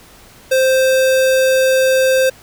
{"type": "tone", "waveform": "square", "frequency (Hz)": 523.3, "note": "C5", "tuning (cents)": 0, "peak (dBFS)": -11, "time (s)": [0.51, 2.3], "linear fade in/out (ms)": 10, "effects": ["pink hiss -43 dBFS RMS until 2.42 s"]}